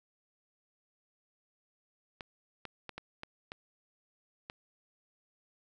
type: clicks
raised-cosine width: 0.3 ms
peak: -25 dBFS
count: 7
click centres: 2.208 / 2.653 / 2.893 / 2.98 / 3.234 / 3.519 / 4.499 s
effects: none